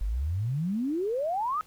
sine exponential sweep, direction up, 45.03 to 1300 Hz, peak -26 dBFS, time 0.01-1.61 s, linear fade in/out 0 ms, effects pink hiss -58 dBFS RMS until 1.66 s

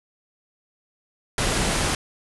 pink low-pass noise, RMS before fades -23 dBFS, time 1.38-1.95 s, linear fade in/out 2 ms, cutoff 11000 Hz, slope 96 dB/octave, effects none

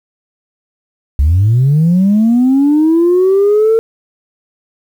sine linear sweep, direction up, 65.41 to 456.1 Hz, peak -5 dBFS, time 1.19-3.79 s, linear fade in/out 0 ms, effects tanh soft clip ceiling -4 dBFS + 7-bit

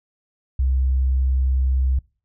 sine tone, 65.41 Hz, C2, in tune, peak -15 dBFS, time 0.59-1.99 s, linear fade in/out 5 ms, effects noise-tail reverb RT60 0.4 s tail -26 dB re dry + tanh soft clip ceiling -12 dBFS

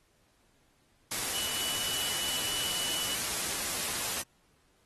sine tone in noise, 2960 Hz, F#7, in tune, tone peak -36 dBFS, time 1.34-3.15 s, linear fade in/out 5 ms, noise white, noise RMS -33 dBFS, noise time 1.11-4.22 s, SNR -6 dB, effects pink hiss -69 dBFS RMS until 4.85 s + AAC 32 kbps

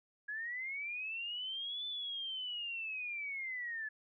sine linear two-way sweep, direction up then down, 1661.2 to 3520 to 1710 Hz, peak -38 dBFS, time 0.28-3.89 s, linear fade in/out 10 ms, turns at 1.86 s, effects none

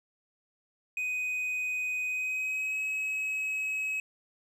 triangle tone with pitch glide, 2500 to 2558 Hz, D#7 to D#7, +8 to +47 cents, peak -28 dBFS, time 0.97-4 s, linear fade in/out 2 ms, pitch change +39 cents, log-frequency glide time 2.07-2.79 s, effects 11-bit

